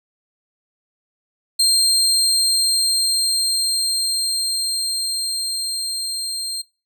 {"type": "tone with level ramp", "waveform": "30% pulse", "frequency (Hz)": 4186, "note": "C8", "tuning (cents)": 0, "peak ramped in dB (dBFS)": [-10, -21], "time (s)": [1.59, 6.62], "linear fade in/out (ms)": 10, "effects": ["noise-tail reverb RT60 0.3 s tail -22 dB re dry"]}